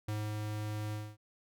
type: tone with ADSR envelope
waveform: square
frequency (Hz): 106.2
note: G#2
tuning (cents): +39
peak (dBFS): -34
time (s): 0.08-1.17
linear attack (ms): 6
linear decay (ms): 230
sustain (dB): -2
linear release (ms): 240
effects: none

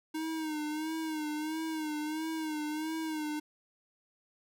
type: tone with vibrato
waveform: square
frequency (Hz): 311.1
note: D#4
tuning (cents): 0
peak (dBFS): -34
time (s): 0.14-3.4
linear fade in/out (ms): 10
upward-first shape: sine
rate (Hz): 1.5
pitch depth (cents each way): 58
effects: none

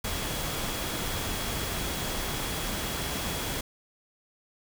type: tone in noise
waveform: sine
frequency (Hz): 3330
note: G#7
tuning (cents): +4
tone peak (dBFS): -42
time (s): 0.04-3.61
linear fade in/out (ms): 5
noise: pink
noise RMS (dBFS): -32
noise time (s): 0.04-3.61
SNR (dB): -13
effects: none

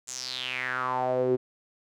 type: tone with band-pass filter sweep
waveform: sawtooth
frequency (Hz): 127.6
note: C3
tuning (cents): -43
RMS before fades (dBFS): -29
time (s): 0.07-1.37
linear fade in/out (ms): 20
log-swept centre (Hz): 7500 to 340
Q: 5.8
effects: none

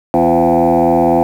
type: tone with frequency modulation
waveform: sine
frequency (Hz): 511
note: C5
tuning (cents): -41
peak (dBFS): -7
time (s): 0.14-1.23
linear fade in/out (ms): 0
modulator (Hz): 83.8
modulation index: 3.7
effects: tanh soft clip ceiling -4 dBFS + 7-bit

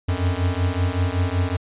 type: beating tone pair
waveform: square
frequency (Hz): 87.31 / 92.61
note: F2 / F#2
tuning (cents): 0 / +2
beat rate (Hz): 5.3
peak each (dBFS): -23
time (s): 0.08-1.57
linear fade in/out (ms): 10
effects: resampled to 8000 Hz

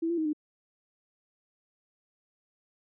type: tone with pitch steps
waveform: sine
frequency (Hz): 329.6 / 341.4 / 315.3 / 302.7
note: E4 / F4 / D#4 / D#4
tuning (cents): 0 / -39 / +23 / -48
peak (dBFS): -26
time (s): 0.02-0.332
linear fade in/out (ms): 10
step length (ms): 78
effects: none

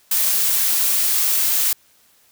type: noise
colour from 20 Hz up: blue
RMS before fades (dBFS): -18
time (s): 0.11-1.73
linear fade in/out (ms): 5
effects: white hiss -56 dBFS RMS until 2.31 s

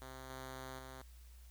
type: tone with level steps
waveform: 5% pulse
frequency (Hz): 130.81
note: C3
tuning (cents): 0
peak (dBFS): -38 / -35 / -39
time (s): 0.02-1.02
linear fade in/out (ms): 0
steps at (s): 0.3 / 0.79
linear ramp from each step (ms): 2
effects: added 60 Hz sine -54 dBFS peak until 1.5 s + white hiss -67 dBFS RMS until 1.5 s

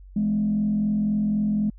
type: tone with frequency modulation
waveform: sine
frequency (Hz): 209.6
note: G#3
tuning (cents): +16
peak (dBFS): -19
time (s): 0.16-1.7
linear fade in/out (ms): 5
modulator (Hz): 43.9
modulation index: 0.44
effects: tanh soft clip ceiling -15 dBFS + added 47 Hz sine -42 dBFS peak until 1.78 s

